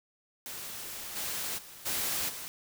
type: noise with level steps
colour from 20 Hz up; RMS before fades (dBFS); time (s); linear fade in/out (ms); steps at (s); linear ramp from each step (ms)
white; -41 / -35 / -49 / -32 / -41; 0.46-2.48; 0; 1.15 / 1.57 / 1.85 / 2.28; 20
effects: none